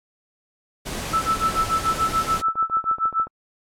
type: noise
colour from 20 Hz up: pink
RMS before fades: -30 dBFS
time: 0.85-2.42 s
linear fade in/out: 20 ms
type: tone with tremolo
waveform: sine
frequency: 1318.5 Hz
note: E6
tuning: in tune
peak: -16 dBFS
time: 1.13-3.28 s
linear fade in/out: 5 ms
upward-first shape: sine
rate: 6.9 Hz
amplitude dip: 95%
type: click train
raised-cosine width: 1 ms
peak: -24 dBFS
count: 15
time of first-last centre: 2.27-3.27 s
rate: 14 Hz
effects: low-pass 11000 Hz 12 dB/octave + AAC 64 kbps